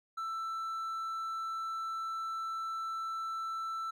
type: tone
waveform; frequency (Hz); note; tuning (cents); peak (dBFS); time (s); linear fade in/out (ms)
triangle; 1329; E6; +14; -33; 0.17-3.91; 10
effects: none